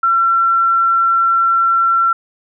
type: tone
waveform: sine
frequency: 1355 Hz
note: E6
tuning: 47 cents sharp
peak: -10 dBFS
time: 0.03-2.13 s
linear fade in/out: 5 ms
effects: none